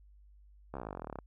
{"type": "slowing click train", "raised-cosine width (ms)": 1, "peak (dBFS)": -26, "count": 22, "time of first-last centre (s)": [0.74, 1.188], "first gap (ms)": 14, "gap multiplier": 1.04, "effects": ["added 50 Hz sine -56 dBFS peak until 1.26 s"]}